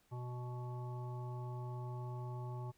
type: harmonic tone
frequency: 123.47 Hz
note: B2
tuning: in tune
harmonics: 1 / 3 / 5 / 7 / 9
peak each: -41 / -52 / -57 / -52 / -57 dBFS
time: 0.11-2.72 s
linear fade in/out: 20 ms
effects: pink hiss -73 dBFS RMS until 2.77 s